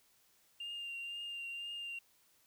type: tone with vibrato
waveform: sine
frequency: 2794 Hz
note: F7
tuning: in tune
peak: -39 dBFS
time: 0.6-1.99 s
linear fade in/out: 5 ms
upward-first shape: triangle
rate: 2 Hz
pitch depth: 25 cents each way
effects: tanh soft clip ceiling -38 dBFS + white hiss -70 dBFS RMS until 2.46 s